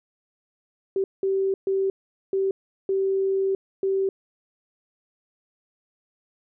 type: tone bursts at uneven times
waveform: sine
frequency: 386.7 Hz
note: G4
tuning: 24 cents flat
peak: -20 dBFS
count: 6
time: 0.96-1.04 / 1.23-1.54 / 1.67-1.9 / 2.33-2.51 / 2.89-3.55 / 3.83-4.09 s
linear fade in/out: 2 ms
effects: none